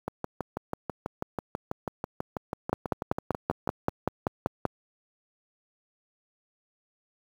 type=two click trains; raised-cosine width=1 ms; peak=-10 / -16 dBFS; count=11 / 23; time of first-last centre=2.73-4.653 / 0.08-3.675 s; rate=5.2 / 6.12 Hz; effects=high-pass 80 Hz 12 dB/octave + 8-bit